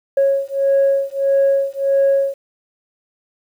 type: beating tone pair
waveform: sine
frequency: 549 / 550.6 Hz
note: C#5 / C#5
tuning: -17 / -12 cents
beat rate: 1.6 Hz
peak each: -15 dBFS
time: 0.17-2.34 s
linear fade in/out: 5 ms
effects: tanh soft clip ceiling -8 dBFS + 8-bit